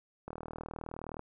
click train, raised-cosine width 1 ms, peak -27 dBFS, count 37, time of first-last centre 0.28-1.194 s, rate 39.4 Hz, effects none

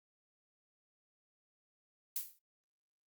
violet noise with exponential decay, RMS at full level -33 dBFS, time 2.16-2.39 s, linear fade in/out 2 ms, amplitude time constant 48 ms, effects noise-tail reverb RT60 0.2 s tail -22 dB re dry + Opus 48 kbps

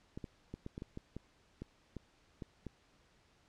clicks, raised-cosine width 3 ms, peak -30 dBFS, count 12, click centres 0.175 / 0.242 / 0.54 / 0.664 / 0.779 / 0.821 / 0.974 / 1.166 / 1.62 / 1.967 / 2.422 / 2.667 s, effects pink hiss -69 dBFS RMS until 3.48 s + low-pass 6000 Hz 12 dB/octave

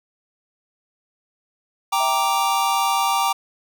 square chord, G minor, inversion none, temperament equal, 784 / 932.3 / 1174.7 Hz, G5 / Bb5 / D6, 0 / 0 / 0 cents, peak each -23 dBFS, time 1.92-3.33 s, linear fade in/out 10 ms
sine tone with exponential decay, 659.3 Hz, E5, in tune, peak -26 dBFS, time 2-3.11 s, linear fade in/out 5 ms, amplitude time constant 240 ms
effects none

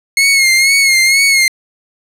sawtooth tone with vibrato, 2160 Hz, C#7, 45 cents flat, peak -4 dBFS, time 0.17-1.48 s, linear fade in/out 2 ms, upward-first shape sine, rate 2.1 Hz, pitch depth 55 cents each way, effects low-pass 12000 Hz 12 dB/octave

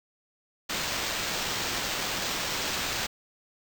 white noise with sample-and-hold, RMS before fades -31 dBFS, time 0.69-3.07 s, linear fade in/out 10 ms, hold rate 11025 Hz, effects none

